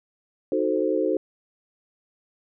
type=chord; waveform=sine; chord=D# diminished seventh; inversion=none; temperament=equal; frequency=311.1 / 370 / 440 / 523.3 Hz; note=D#4 / F#4 / A4 / C5; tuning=0 / 0 / 0 / 0 cents; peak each=-26 dBFS; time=0.52-1.17 s; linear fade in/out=2 ms; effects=none